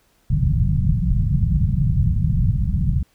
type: low-pass noise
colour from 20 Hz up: white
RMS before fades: -18 dBFS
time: 0.3-3.03 s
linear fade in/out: 5 ms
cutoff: 170 Hz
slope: 48 dB/octave
effects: pink hiss -61 dBFS RMS until 3.14 s